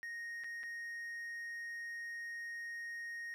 triangle tone with dropouts, 1864.7 Hz, A#6, in tune, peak -40 dBFS, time 0.03-3.34 s, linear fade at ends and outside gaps 0 ms, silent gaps 0.437-0.443 / 0.632-0.636 s, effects none

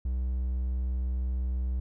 triangle tone, 63 Hz, B1, 35 cents sharp, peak -25 dBFS, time 0.05-1.8 s, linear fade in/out 5 ms, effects none

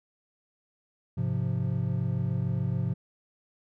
triangle chord, F minor, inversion first, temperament equal, 103.83 / 130.81 / 174.61 Hz, Ab2 / C3 / F3, 0 / 0 / 0 cents, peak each -29 / -27 / -30 dBFS, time 1.17-2.94 s, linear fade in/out 10 ms, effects none

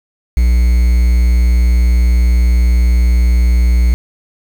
triangle tone with quantisation, 60 Hz, B1, 49 cents flat, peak -5 dBFS, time 0.37-3.94 s, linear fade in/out 0 ms, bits 5, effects none

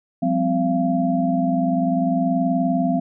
sine tone cluster, 178.9 / 199.4 / 258.2 / 684 Hz, F3 / G3 / C4 / F5, +42 / +30 / -23 / -36 cents, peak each -23 / -27 / -20 / -23 dBFS, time 0.22-3 s, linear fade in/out 10 ms, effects none

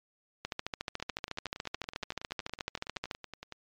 two click trains, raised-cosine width 0.2 ms, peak -16 / -24 dBFS, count 38 / 28, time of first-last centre 0.45-3.112 / 1-3.523 s, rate 13.9 / 10.7 Hz, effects low-pass 6000 Hz 12 dB/octave + MP3 96 kbps

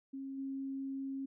sine tone with level steps, 270.5 Hz, C#4, 42 cents flat, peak -40 / -37 dBFS, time 0.13-1.26 s, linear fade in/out 10 ms, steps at 0.37 s, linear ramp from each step 20 ms, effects none

